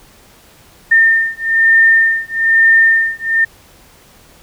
sine beating tone pair, 1810 / 1811.1 Hz, A6 / A6, +48 / +50 cents, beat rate 1.1 Hz, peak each -11 dBFS, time 0.91-3.45 s, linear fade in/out 10 ms, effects pink hiss -45 dBFS RMS until 4.42 s

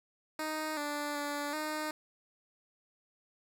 10% pulse tone with pitch steps, 310.6 / 293 / 289.9 / 307.1 Hz, D#4 / D4 / D4 / D#4, -3 / -4 / -22 / -23 cents, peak -26 dBFS, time 0.39-1.91 s, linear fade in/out 2 ms, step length 380 ms, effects none

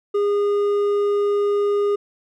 sine tone with hard clipping, 408.4 Hz, G#4, 29 cents flat, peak -18 dBFS, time 0.14-1.96 s, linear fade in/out 10 ms, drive 5 dB, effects none

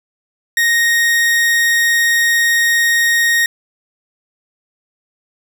40% pulse tone, 1864.7 Hz, A#6, in tune, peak -10 dBFS, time 0.57-3.46 s, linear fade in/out 2 ms, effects none

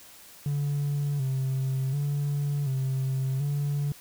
triangle tone with vibrato, 138.1 Hz, C#3, 6 cents flat, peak -22 dBFS, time 0.46-3.92 s, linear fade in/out 2 ms, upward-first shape square, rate 0.68 Hz, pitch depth 68 cents each way, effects tanh soft clip ceiling -20 dBFS + white hiss -50 dBFS RMS until 4 s

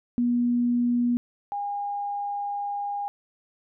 sine tone pair in turn, 241.5 / 812.3 Hz, B3 / G#5, -39 / -39 cents, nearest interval octave + major sixth, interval 2100 cents, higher second, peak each -20 / -27 dBFS, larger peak first, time 0.18-1.17 / 1.52-3.08 s, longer second, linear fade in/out 0 ms, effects none

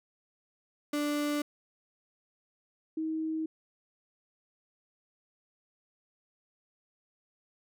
35% pulse / sine tone pair in turn, 293.7 / 317.3 Hz, D4 / D#4, 0 / +34 cents, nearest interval minor second, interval 134 cents, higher second, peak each -27 / -30 dBFS, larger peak first, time 0.93-1.42 / 2.97-3.46 s, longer neither, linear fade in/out 5 ms, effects none

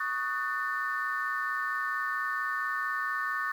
sine chord, D# half-diminished seventh, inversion third, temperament just, 1120.1 / 1244.5 / 1493.4 / 1792.1 Hz, C#6 / D#6 / F#6 / A6, +18 / 0 / +16 / +31 cents, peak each -34 / -35 / -35 / -32 dBFS, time 0-3.52 s, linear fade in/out 5 ms, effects tanh soft clip ceiling -21 dBFS + 9-bit

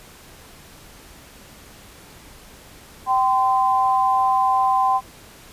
sine tone pair together, 774 / 1028.7 Hz, G5 / C6, -22 / -30 cents, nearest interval perfect fourth, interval 492 cents, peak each -18 dBFS, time 3.06-5.01 s, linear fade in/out 50 ms, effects pink hiss -45 dBFS RMS until 5.52 s + resampled to 32000 Hz

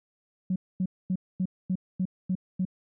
sine tone bursts, 185 Hz, F#3, in tune, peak -23 dBFS, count 8, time 0.5-2.652 s, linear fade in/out 5 ms, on 59 ms, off 240 ms, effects tanh soft clip ceiling -19 dBFS

